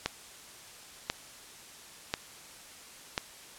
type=click train; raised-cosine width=0.2 ms; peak=-11 dBFS; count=4; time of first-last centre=0.06-3.179 s; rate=0.962 Hz; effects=white hiss -50 dBFS RMS until 3.58 s + low-pass 10000 Hz 12 dB/octave

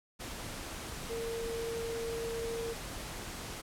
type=tone in noise; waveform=sine; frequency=460 Hz; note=A#4; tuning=23 cents flat; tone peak=-35 dBFS; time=1.09-2.74 s; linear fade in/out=20 ms; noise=pink; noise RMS=-42 dBFS; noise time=0.19-3.62 s; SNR=+4 dB; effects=low-pass 12000 Hz 12 dB/octave

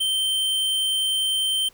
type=tone; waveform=square; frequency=3115 Hz; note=G7; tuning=12 cents flat; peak=-21 dBFS; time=0-1.69 s; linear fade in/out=10 ms; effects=pink hiss -55 dBFS RMS until 1.73 s

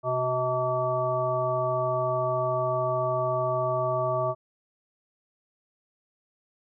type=harmonic tone with a mistuned harmonic; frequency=127.6 Hz; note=C3; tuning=43 cents flat; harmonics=1 / 3 / 5 / 7 / 9; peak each=-32 / -34 / -26 / -35 / -30 dBFS; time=0.03-4.35 s; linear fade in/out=50 ms; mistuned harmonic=3; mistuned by=-35 cents; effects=none

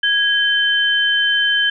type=tone pair together; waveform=sine; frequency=1653 / 3086 Hz; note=G#6 / G7; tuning=-9 / -28 cents; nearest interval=major seventh; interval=1081 cents; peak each=-16 dBFS; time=0.03-1.7 s; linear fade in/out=5 ms; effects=none

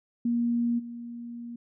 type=tone with level steps; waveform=sine; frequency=236.7 Hz; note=A#3; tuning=27 cents sharp; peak=-23 / -36 dBFS; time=0.25-1.56 s; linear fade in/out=5 ms; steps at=0.78 s; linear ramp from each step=20 ms; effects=none

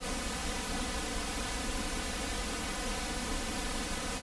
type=noise with comb filter; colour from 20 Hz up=pink; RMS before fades=-35 dBFS; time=0-4.22 s; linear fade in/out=50 ms; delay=4 ms; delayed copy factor=+0.9; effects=resampled to 24000 Hz

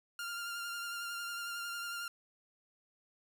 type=tone with vibrato; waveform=sawtooth; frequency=1396.9 Hz; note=F6; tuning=in tune; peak=-35 dBFS; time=0.19-2.08 s; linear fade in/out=2 ms; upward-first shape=sine; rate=11 Hz; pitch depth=20 cents each way; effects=11-bit

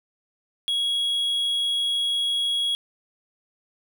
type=tone; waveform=triangle; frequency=3322 Hz; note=G#7; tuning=in tune; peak=-20 dBFS; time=0.68-2.75 s; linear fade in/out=0 ms; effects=none

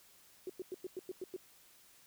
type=tone bursts; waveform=sine; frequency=370 Hz; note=F#4; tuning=in tune; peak=-38 dBFS; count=8; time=0.47-1.364 s; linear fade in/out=2 ms; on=26 ms; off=98 ms; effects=white hiss -63 dBFS RMS until 2.06 s

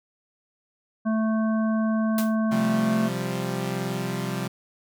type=harmonic tone; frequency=220 Hz; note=A3; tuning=in tune; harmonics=1 / 3 / 5 / 7; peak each=-21 / -31 / -35 / -38 dBFS; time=1.05-3.09 s; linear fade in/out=20 ms
type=noise with exponential decay; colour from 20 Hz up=white; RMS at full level=-28 dBFS; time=2.18-2.36 s; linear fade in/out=2 ms; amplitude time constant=37 ms
type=chord; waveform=sawtooth; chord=C suspended fourth; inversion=none; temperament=equal; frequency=130.81 / 174.61 / 196 Hz; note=C3 / F3 / G3; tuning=0 / 0 / 0 cents; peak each=-27 dBFS; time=2.51-4.48 s; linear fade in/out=10 ms
effects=none

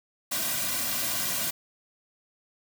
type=noise with comb filter; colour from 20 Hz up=white; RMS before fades=-29 dBFS; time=0.31-1.51 s; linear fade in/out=10 ms; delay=2.3 ms; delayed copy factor=-0.9; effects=none

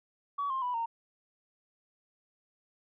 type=tone with pitch steps; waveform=sine; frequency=1134 / 1058.1 / 987.2 / 921.1 Hz; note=C#6 / C6 / B5 / A#5; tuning=+39 / +19 / -1 / -21 cents; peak=-29 dBFS; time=0.38-0.86 s; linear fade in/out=10 ms; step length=120 ms; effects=tanh soft clip ceiling -25 dBFS

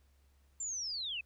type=linear sweep; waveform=sine; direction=down; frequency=7390 to 2501 Hz; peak=-36 dBFS; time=0.6-1.21 s; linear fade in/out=5 ms; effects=added 69 Hz sine -65 dBFS peak until 1.25 s + pink hiss -75 dBFS RMS until 1.25 s

